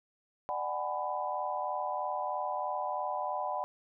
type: chord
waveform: sine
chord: G# half-diminished seventh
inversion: second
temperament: just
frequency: 598 / 747.5 / 830.6 / 996.7 Hz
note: D5 / F#5 / G#5 / B5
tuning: +31 / +17 / 0 / +16 cents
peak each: -38 / -36 / -39 / -36 dBFS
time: 0.49-3.64 s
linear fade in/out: 0 ms
effects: none